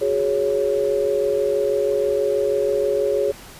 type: chord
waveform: sine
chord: F# suspended second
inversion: none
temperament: just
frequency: 370 / 416.2 / 555 Hz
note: F#4 / G#4 / C#5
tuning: 0 / +4 / +2 cents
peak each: -26 / -20 / -21 dBFS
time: 0.01-3.32 s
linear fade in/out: 10 ms
effects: pink hiss -41 dBFS RMS until 3.59 s + resampled to 32000 Hz